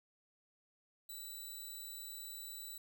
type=tone; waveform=5% pulse; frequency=3954 Hz; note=B7; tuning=1 cent sharp; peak=-38 dBFS; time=1.09-2.78 s; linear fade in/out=5 ms; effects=12-bit